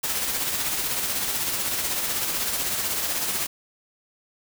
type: noise with tremolo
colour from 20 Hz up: white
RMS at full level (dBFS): -25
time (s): 0.03-3.47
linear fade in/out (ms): 10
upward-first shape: sine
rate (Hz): 16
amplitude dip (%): 35
effects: none